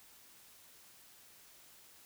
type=silence; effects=white hiss -60 dBFS RMS until 2.05 s